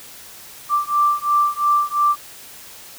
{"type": "beating tone pair", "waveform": "sine", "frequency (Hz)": [1174.7, 1177.6], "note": ["D6", "D6"], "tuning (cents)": [0, 4], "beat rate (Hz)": 2.9, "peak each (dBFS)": -18, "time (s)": [0.69, 2.16], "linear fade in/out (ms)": 50, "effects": ["white hiss -40 dBFS RMS until 2.98 s"]}